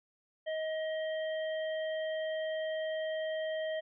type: harmonic tone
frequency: 631 Hz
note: D#5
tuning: 24 cents sharp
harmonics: 1 / 3 / 5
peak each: -33 / -43 / -47 dBFS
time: 0.46-3.81 s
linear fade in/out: 20 ms
effects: none